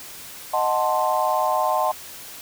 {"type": "chord", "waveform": "sine", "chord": "D# diminished seventh", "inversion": "none", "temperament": "equal", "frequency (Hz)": [622.3, 740, 880, 1046.5], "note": ["D#5", "F#5", "A5", "C6"], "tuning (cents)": [0, 0, 0, 0], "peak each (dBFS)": -24, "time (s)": [0.53, 1.92], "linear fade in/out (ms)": 10, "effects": ["white hiss -39 dBFS RMS until 2.41 s"]}